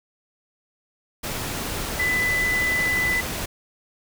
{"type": "tone in noise", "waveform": "sine", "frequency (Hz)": 1999, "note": "B6", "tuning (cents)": 20, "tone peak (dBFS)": -20, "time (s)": [1.99, 3.21], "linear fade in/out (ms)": 10, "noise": "pink", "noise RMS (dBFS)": -29, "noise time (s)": [1.23, 3.46], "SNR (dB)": 6, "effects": []}